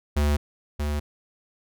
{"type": "tone pair in turn", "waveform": "square", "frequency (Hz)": [73.42, 73.93], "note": ["D2", "D2"], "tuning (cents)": [0, 12], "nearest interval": "unison", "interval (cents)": 12, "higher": "second", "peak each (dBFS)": [-20, -25], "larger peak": "first", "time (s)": [[0.16, 0.37], [0.79, 1]], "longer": "neither", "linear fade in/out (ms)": 10, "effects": []}